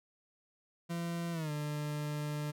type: tone with pitch glide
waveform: 40% pulse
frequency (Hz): 170 to 148.85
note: F3 to D3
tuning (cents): -46 to +24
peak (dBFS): -34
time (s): 0.89-2.52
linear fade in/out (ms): 20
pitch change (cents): -230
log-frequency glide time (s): 1.32-1.51
effects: none